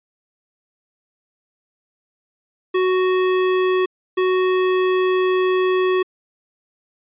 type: tone bursts at uneven times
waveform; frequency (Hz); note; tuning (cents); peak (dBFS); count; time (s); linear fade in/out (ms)
square; 370.5; F#4; +2; -16; 2; 2.74-3.86 / 4.17-6.03; 10
effects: resampled to 8000 Hz